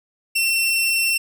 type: tone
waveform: sawtooth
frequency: 2705 Hz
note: E7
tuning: 44 cents sharp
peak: -14 dBFS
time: 0.35-1.18 s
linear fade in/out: 10 ms
effects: none